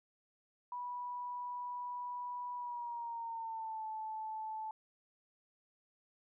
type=tone with pitch glide; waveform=sine; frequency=980 to 873.1 Hz; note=B5 to A5; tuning=-14 to -14 cents; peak=-39 dBFS; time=0.72-4.71 s; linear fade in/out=2 ms; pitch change=-200 cents; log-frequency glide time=2.55-3.85 s; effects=none